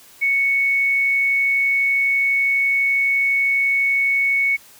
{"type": "tone", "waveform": "sine", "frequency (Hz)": 2217, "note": "C#7", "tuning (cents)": 0, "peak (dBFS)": -15, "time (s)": [0.21, 4.57], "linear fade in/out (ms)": 20, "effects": ["white hiss -47 dBFS RMS until 4.79 s"]}